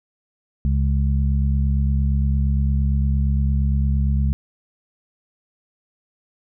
harmonic tone, 68.7 Hz, C#2, 15 cents flat, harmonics 1 / 2 / 3, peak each -17 / -23 / -27 dBFS, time 0.65-4.33 s, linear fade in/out 0 ms, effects none

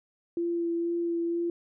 sine tone with vibrato, 340 Hz, F4, 46 cents flat, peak -26 dBFS, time 0.37-1.5 s, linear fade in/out 2 ms, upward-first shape sine, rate 2.1 Hz, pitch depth 13 cents each way, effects none

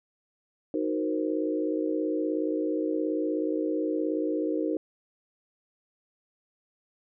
sine chord, C half-diminished seventh, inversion first, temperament equal, 311.1 / 370 / 466.2 / 523.3 Hz, Eb4 / Gb4 / Bb4 / C5, 0 / 0 / 0 / 0 cents, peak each -28 / -33 / -32 / -34 dBFS, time 0.74-4.77 s, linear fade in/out 2 ms, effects none

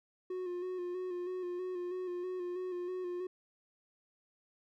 triangle tone with vibrato, 361.3 Hz, F#4, 41 cents flat, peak -34 dBFS, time 0.3-3.27 s, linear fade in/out 5 ms, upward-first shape square, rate 3.1 Hz, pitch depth 31 cents each way, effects none

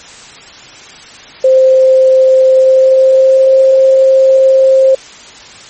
sine tone with pitch glide, 523.3 to 530.3 Hz, C5 to C5, 0 to +23 cents, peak -3 dBFS, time 1.44-4.95 s, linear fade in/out 5 ms, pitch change +23 cents, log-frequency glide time 2.52-3.58 s, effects white hiss -33 dBFS RMS until 5.69 s + MP3 32 kbps

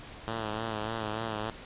5% pulse tone with vibrato, 110 Hz, A2, in tune, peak -21 dBFS, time 0.28-1.5 s, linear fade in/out 0 ms, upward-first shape sine, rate 3.4 Hz, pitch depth 63 cents each way, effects pink hiss -46 dBFS RMS until 1.65 s + resampled to 8000 Hz

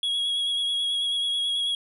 triangle tone with vibrato, 3322 Hz, G#7, in tune, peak -22 dBFS, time 0.03-1.75 s, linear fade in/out 2 ms, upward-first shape sine, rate 9.2 Hz, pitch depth 20 cents each way, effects resampled to 32000 Hz

